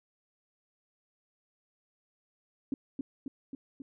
sine tone with echo, 271.1 Hz, C#4, 38 cents flat, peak -28 dBFS, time 2.72-2.74 s, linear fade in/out 2 ms, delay 270 ms, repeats 4, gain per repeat -3 dB, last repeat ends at 3.82 s, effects none

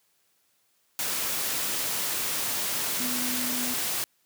sine tone in noise, 248.3 Hz, B3, 9 cents sharp, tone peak -33 dBFS, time 3-3.74 s, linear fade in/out 0 ms, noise white, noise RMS -29 dBFS, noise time 0.99-4.04 s, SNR -7 dB, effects white hiss -69 dBFS RMS until 4.25 s + high-pass 100 Hz 12 dB/octave

